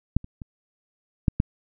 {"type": "clicks", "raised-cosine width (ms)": 5, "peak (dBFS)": [-7, -27, -24, -6, -7], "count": 5, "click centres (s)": [0.166, 0.244, 0.418, 1.282, 1.401], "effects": []}